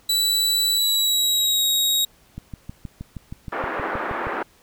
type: tone with pitch glide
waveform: sawtooth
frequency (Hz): 3951 to 3788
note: B7 to A#7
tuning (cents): 0 to +27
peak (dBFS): -15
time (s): 0.09-2.05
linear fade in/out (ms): 5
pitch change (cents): -73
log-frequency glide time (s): 0.72-1.64
type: click train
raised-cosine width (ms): 5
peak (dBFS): -20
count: 13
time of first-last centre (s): 2.38-4.27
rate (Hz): 6.35
type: band-pass noise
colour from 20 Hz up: white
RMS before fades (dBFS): -27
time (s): 3.52-4.43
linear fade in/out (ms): 5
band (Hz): 260 to 1600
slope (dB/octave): 24
effects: pink hiss -56 dBFS RMS until 4.62 s